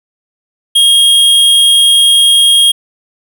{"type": "tone", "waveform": "square", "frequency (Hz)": 3255, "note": "G#7", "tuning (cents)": -36, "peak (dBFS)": -5, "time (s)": [0.75, 2.72], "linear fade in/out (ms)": 10, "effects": []}